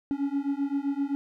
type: beating tone pair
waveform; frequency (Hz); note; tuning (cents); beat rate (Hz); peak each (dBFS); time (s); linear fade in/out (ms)
triangle; 276.4 / 284.1; C#4 / C#4; -5 / +43; 7.7; -27; 0.11-1.15; 0
effects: none